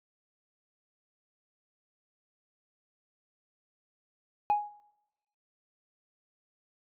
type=tone with exponential decay; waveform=sine; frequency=830.6 Hz; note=G#5; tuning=in tune; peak=-18 dBFS; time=4.5-4.8 s; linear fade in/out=0 ms; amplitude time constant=64 ms; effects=noise-tail reverb RT60 1.0 s tail -25 dB re dry + tanh soft clip ceiling -20 dBFS